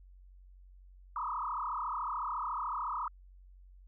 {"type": "tone with frequency modulation", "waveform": "sine", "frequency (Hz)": 1109, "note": "C#6", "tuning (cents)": 0, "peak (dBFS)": -33, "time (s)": [1.16, 3.08], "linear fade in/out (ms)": 2, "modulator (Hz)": 33.9, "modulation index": 5.1, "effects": ["added 46 Hz sine -53 dBFS peak until 3.87 s"]}